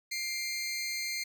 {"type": "tone pair together", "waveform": "20% pulse", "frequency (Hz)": [2109, 2367], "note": ["C7", "D7"], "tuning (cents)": [13, 13], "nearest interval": "major second", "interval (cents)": 200, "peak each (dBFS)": [-28, -38], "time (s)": [0.11, 1.24], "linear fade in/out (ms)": 10, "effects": []}